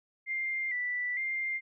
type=tone with vibrato; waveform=sine; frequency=2037 Hz; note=C7; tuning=47 cents flat; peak=-30 dBFS; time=0.26-1.61 s; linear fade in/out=50 ms; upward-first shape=square; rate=1.1 Hz; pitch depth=56 cents each way; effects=none